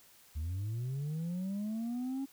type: linear sweep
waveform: sine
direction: up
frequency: 72 to 275.6 Hz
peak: -31 dBFS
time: 0.35-2.26 s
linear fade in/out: 20 ms
effects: tanh soft clip ceiling -33 dBFS + white hiss -61 dBFS RMS until 2.32 s